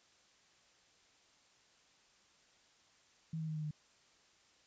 sine tone with pitch steps, 160.9 / 158.5 / 156.14 / 153.81 / 151.52 Hz, E3 / D#3 / D#3 / D#3 / D#3, -42 / +32 / +6 / -20 / -46 cents, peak -37 dBFS, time 3.33-3.71 s, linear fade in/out 5 ms, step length 76 ms, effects white hiss -68 dBFS RMS until 4.66 s + resampled to 16000 Hz

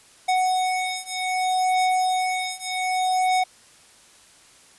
square beating tone pair, 741 / 741.65 Hz, F#5 / F#5, +2 / +4 cents, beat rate 0.65 Hz, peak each -25 / -24 dBFS, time 0.28-3.44 s, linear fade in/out 10 ms, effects white hiss -52 dBFS RMS until 4.78 s + resampled to 24000 Hz

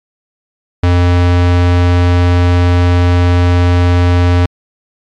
square tone, 88.3 Hz, F2, 20 cents sharp, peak -7 dBFS, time 0.83-4.46 s, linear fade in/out 5 ms, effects low-pass 4000 Hz 12 dB/octave + MP3 96 kbps

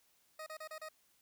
20% pulse tone bursts, 626 Hz, D#5, 10 cents sharp, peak -39 dBFS, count 5, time 0.39-0.888 s, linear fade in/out 5 ms, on 74 ms, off 32 ms, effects white hiss -72 dBFS RMS until 1.21 s

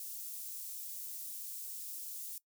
white high-pass noise, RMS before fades -44 dBFS, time 0-2.38 s, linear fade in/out 2 ms, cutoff 7900 Hz, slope 12 dB/octave, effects noise-tail reverb RT60 0.1 s tail -20 dB re dry

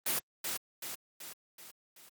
white noise with echo, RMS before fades -31 dBFS, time 0.06-0.19 s, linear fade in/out 5 ms, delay 380 ms, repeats 5, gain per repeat -5 dB, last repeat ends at 2.09 s, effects high-pass 150 Hz 12 dB/octave + Opus 24 kbps

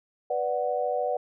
sine chord, B minor, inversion none, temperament equal, 493.9 / 587.3 / 740 Hz, B4 / D5 / F#5, 0 / 0 / 0 cents, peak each -29 dBFS, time 0.3-1.17 s, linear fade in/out 5 ms, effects none

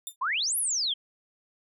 5% pulse tone with exponential decay, 3596 Hz, A7, 37 cents sharp, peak -22 dBFS, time 0.07-0.16 s, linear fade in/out 2 ms, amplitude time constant 18 ms
sine exponential two-way sweep, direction up then down, 951 to 11640 to 3071 Hz, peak -25 dBFS, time 0.21-0.94 s, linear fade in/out 10 ms, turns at 0.58 s
effects none

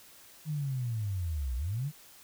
sine linear two-way sweep, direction down then up, 157.4 to 58.27 to 157.4 Hz, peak -30 dBFS, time 0.45-1.92 s, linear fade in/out 50 ms, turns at 1.56 s, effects white hiss -55 dBFS RMS until 2.23 s

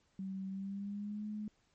sine tone with pitch glide, 191.7 to 211.5 Hz, G3 to G#3, -38 to +32 cents, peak -38 dBFS, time 0.19-1.48 s, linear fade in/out 2 ms, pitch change +170 cents, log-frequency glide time 0.49-1.25 s, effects pink hiss -74 dBFS RMS until 1.74 s + MP3 32 kbps

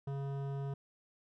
triangle tone with hard clipping, 138.59 Hz, C#3, in tune, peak -38 dBFS, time 0.07-0.74 s, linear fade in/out 5 ms, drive 18 dB, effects none

